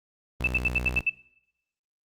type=tone with vibrato; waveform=sawtooth; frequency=61.74 Hz; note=B1; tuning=in tune; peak=-26 dBFS; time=0.4-1.01 s; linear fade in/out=5 ms; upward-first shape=sine; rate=2.6 Hz; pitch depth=12 cents each way
type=tone bursts; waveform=sine; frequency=2637 Hz; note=E7; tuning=in tune; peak=-20 dBFS; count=7; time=0.44-1.097 s; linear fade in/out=5 ms; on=33 ms; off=71 ms
effects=noise-tail reverb RT60 0.8 s tail -21 dB re dry + Opus 24 kbps